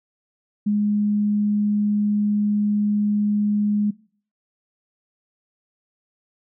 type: tone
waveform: sine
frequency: 207.7 Hz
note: G#3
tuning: in tune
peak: -17 dBFS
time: 0.66-3.91 s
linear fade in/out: 10 ms
effects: noise-tail reverb RT60 0.5 s tail -22 dB re dry